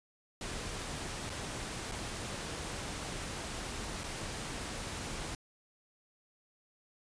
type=noise with dropouts; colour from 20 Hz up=pink; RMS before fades=-40 dBFS; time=0.41-5.35 s; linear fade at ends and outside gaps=2 ms; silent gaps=1.296-1.3 / 1.915-1.919 / 4.036-4.039 s; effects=resampled to 22050 Hz